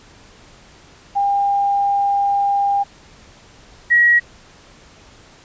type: tone pair in turn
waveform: sine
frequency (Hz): 802 / 1907.5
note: G5 / A#6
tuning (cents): +39 / +39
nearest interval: octave + minor third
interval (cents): 1500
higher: second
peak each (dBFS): -14 / -9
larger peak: second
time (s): 1.15-2.84 / 3.9-4.2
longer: first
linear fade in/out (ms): 20
effects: pink hiss -46 dBFS RMS until 5.44 s + resampled to 16000 Hz